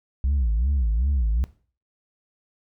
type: tone with vibrato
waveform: sine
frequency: 61.74 Hz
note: B1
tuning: in tune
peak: -17 dBFS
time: 0.24-1.44 s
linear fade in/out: 0 ms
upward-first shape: sine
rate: 2.6 Hz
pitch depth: 260 cents each way
effects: noise-tail reverb RT60 0.4 s tail -18 dB re dry + tanh soft clip ceiling -17 dBFS